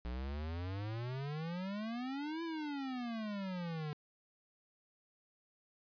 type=exponential two-way sweep; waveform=square; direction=up then down; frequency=58.3 to 337.5 to 147 Hz; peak=-39 dBFS; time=0.05-3.93 s; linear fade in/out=0 ms; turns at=2.43 s; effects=resampled to 11025 Hz